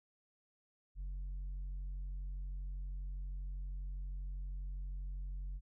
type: tone with tanh clipping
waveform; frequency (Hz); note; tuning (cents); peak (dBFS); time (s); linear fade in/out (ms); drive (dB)
sine; 46.25; F#1; 0; -40; 0.95-5.61; 50; 3
effects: none